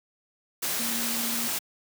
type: tone in noise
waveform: sine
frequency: 233.1 Hz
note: A#3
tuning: in tune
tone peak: -34 dBFS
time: 0.79-1.48 s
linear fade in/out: 10 ms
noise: white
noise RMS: -29 dBFS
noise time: 0.62-1.59 s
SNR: -8 dB
effects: high-pass 150 Hz 12 dB/octave